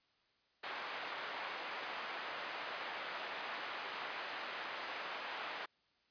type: band-pass noise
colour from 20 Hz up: pink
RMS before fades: -44 dBFS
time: 0.63-5.66 s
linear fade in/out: 10 ms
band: 760 to 2800 Hz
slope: 12 dB/octave
effects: white hiss -75 dBFS RMS until 6.1 s + resampled to 11025 Hz